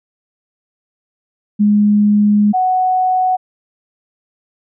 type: tone pair in turn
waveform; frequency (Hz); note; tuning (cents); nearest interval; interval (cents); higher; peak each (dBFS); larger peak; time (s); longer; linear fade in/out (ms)
sine; 207.7 / 741.6; G#3 / F#5; 0 / +4; octave + minor seventh; 2204; second; -8 / -11; first; 1.59-2.53 / 2.53-3.37; first; 20
effects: none